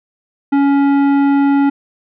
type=tone with tanh clipping; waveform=sine; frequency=280 Hz; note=C#4; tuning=18 cents sharp; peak=-11 dBFS; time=0.52-1.7 s; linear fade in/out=10 ms; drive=13 dB; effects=none